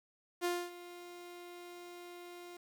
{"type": "tone with ADSR envelope", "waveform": "sawtooth", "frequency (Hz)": 351.4, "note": "F4", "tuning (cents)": 11, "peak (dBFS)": -27, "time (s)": [0.41, 2.57], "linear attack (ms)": 38, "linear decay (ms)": 250, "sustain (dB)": -17, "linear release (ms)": 5, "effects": ["10-bit"]}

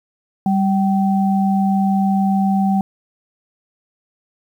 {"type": "tone pair together", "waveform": "sine", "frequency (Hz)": [196, 771], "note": ["G3", "G5"], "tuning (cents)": [0, -29], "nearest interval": "2 octaves", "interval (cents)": 2371, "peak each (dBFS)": [-14, -20], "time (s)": [0.46, 2.81], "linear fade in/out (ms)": 2, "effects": ["8-bit"]}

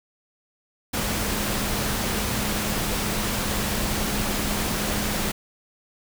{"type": "tone in noise", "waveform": "sine", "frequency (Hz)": 207.7, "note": "G#3", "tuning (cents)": 0, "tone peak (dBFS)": -32, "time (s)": [0.93, 5.32], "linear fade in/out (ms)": 10, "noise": "pink", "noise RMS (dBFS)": -26, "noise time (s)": [0.93, 5.32], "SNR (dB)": -9, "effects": []}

